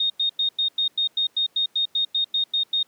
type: tone bursts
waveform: sine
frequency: 3700 Hz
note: A#7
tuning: 14 cents flat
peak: -19 dBFS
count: 15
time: 0-2.83 s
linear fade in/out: 5 ms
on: 100 ms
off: 95 ms
effects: pink hiss -61 dBFS RMS until 2.87 s + high-pass 200 Hz 12 dB/octave